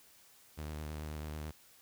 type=tone with vibrato; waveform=sawtooth; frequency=76.3 Hz; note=D#2; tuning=33 cents flat; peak=-36 dBFS; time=0.57-1.52 s; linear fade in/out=20 ms; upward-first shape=sine; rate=9.2 Hz; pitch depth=34 cents each way; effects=white hiss -62 dBFS RMS until 1.81 s